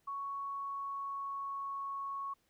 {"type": "tone with pitch glide", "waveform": "sine", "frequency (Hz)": [1112, 1105.6], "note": ["C#6", "C#6"], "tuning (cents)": [5, -5], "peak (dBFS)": -37, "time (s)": [0.07, 2.34], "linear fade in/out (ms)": 10, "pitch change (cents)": -10, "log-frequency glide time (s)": [0.45, 1.88], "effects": ["pink hiss -75 dBFS RMS until 2.49 s"]}